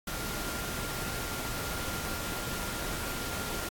sine tone in noise, 1396.9 Hz, F6, in tune, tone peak -43 dBFS, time 0.07-3.69 s, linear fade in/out 5 ms, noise pink, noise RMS -36 dBFS, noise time 0.07-3.69 s, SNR -10 dB, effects AAC 64 kbps

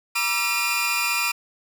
sawtooth tone cluster, 956 / 1169 / 1347 / 2420 / 2709 Hz, A#5 / D6 / E6 / D#7 / E7, +43 / -8 / +37 / -49 / +47 cents, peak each -27 / -28 / -26 / -20 / -27 dBFS, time 0.15-1.32 s, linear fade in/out 10 ms, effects none

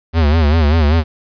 square tone with vibrato, 77.5 Hz, D#2, 6 cents flat, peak -10 dBFS, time 0.13-1.04 s, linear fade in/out 50 ms, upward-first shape sine, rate 5.1 Hz, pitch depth 130 cents each way, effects resampled to 11025 Hz + 8-bit

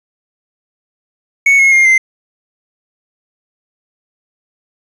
triangle tone with pitch steps, 2217 / 2170 / 2124 / 2079 Hz, C#7 / C#7 / C7 / C7, 0 / -37 / +25 / -12 cents, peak -4 dBFS, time 1.46-1.98 s, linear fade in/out 5 ms, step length 130 ms, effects resampled to 24000 Hz + 7-bit

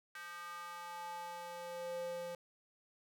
square tone with high-pass filter sweep, 173.6 Hz, F3, 10 cents flat, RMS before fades -45 dBFS, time 0.15-2.35 s, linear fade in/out 2 ms, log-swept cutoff 1500 to 420 Hz, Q 4, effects none

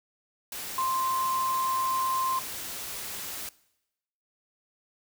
sine tone in noise, 1046.5 Hz, C6, in tune, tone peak -25 dBFS, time 0.78-2.39 s, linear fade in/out 2 ms, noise white, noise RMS -37 dBFS, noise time 0.52-3.49 s, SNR +9 dB, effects noise-tail reverb RT60 0.9 s tail -21 dB re dry

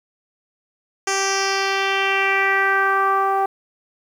10% pulse tone with low-pass filter sweep, 390 Hz, G4, 9 cents flat, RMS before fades -19 dBFS, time 1.07-3.46 s, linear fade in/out 5 ms, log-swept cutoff 7300 to 870 Hz, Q 3, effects 8-bit

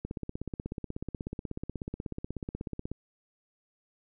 click train, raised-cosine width 3 ms, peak -22 dBFS, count 48, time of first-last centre 0.05-2.916 s, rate 16.4 Hz, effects none

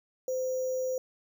sine tone with sample-and-hold, 515 Hz, C5, 28 cents flat, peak -28 dBFS, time 0.28-0.98 s, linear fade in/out 2 ms, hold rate 6300 Hz, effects none

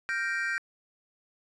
triangle chord, G minor seventh, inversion third, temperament equal, 1396.9 / 1568 / 1864.7 / 2349 Hz, F6 / G6 / Bb6 / D7, 0 / 0 / 0 / 0 cents, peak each -35 / -29 / -32 / -35 dBFS, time 0.09-0.58 s, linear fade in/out 0 ms, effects resampled to 24000 Hz

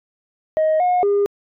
sine tone with pitch steps, 627 / 721 / 404.9 Hz, D#5 / F#5 / G#4, +13 / -45 / -44 cents, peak -12 dBFS, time 0.57-1.26 s, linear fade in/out 0 ms, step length 230 ms, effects tanh soft clip ceiling -12 dBFS

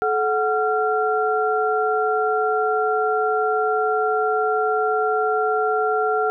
sine tone cluster, 431.8 / 738 / 1377 Hz, A4 / F#5 / F6, -33 / -5 / -25 cents, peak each -21 / -22 / -23 dBFS, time 0.02-6.3 s, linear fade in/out 0 ms, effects none

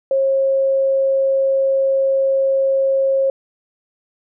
sine tone, 540 Hz, C#5, 45 cents flat, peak -13 dBFS, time 0.11-3.3 s, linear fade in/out 2 ms, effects none

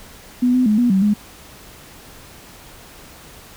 sine tone with pitch steps, 247.6 / 253.4 / 212 / 242.7 / 191.3 / 208 Hz, B3 / B3 / G#3 / B3 / G3 / G#3, +5 / +45 / +36 / -30 / -42 / +3 cents, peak -12 dBFS, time 0.42-1.14 s, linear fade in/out 10 ms, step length 120 ms, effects pink hiss -42 dBFS RMS until 3.56 s

